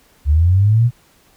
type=linear sweep; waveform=sine; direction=up; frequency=69.3 to 123.47 Hz; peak=-9 dBFS; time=0.25-0.91 s; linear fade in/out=50 ms; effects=pink hiss -53 dBFS RMS until 1.36 s